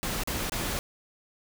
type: noise with dropouts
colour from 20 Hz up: pink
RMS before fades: -31 dBFS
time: 0.03-0.79 s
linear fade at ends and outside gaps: 0 ms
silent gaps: 0.235-0.274 / 0.496-0.521 s
effects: none